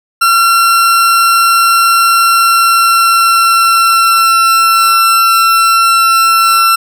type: tone with pitch glide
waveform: 40% pulse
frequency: 1363 to 1349.7 Hz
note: F6 to E6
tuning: -43 to +40 cents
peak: -5 dBFS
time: 0.21-6.76 s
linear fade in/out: 10 ms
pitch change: -17 cents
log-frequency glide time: 2.2-4.44 s
effects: none